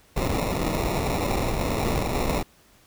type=noise with sample-and-hold; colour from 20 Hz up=pink; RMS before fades=-25 dBFS; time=0.16-2.43 s; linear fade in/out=10 ms; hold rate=1575 Hz; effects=pink hiss -57 dBFS RMS until 2.86 s